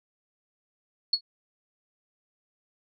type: tone with exponential decay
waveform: sine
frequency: 4360 Hz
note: C#8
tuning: 29 cents flat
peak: -16 dBFS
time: 1.13-1.21 s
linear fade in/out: 5 ms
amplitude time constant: 16 ms
effects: none